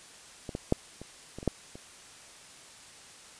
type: clicks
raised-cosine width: 2 ms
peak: -23 / -19 / -9 / -28 / -26 / -27 / -11 / -30 dBFS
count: 8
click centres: 0.492 / 0.551 / 0.724 / 1.016 / 1.386 / 1.429 / 1.477 / 1.755 s
effects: white hiss -51 dBFS RMS until 3.39 s + resampled to 22050 Hz